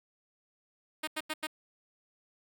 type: tone bursts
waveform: 5% pulse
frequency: 310 Hz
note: D#4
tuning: 6 cents flat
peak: -21 dBFS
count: 4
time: 1.03-1.471 s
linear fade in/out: 10 ms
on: 45 ms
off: 87 ms
effects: none